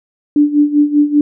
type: tone with tremolo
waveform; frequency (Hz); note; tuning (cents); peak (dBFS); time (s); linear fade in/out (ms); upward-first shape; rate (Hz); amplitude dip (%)
sine; 293.7; D4; 0; -5; 0.36-1.21; 2; sine; 5.1; 80
effects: none